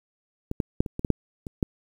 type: clicks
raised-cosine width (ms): 3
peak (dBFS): -16 / -11 / -7 / -19 / -17 / -11 / -7 / -22 / -9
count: 9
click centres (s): 0.514 / 0.602 / 0.805 / 0.862 / 0.994 / 1.048 / 1.103 / 1.468 / 1.628
effects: 8-bit